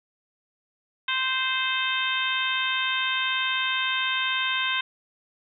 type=harmonic tone; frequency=521 Hz; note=C5; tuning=7 cents flat; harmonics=2 / 3 / 4 / 5 / 6 / 7; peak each=-31 / -29 / -32 / -30 / -30 / -31 dBFS; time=1.08-4.81 s; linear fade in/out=5 ms; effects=none